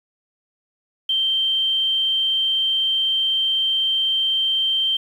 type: tone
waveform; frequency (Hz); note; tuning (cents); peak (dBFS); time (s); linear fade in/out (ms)
sine; 3136; G7; 0; -17; 1.09-4.97; 5
effects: 8-bit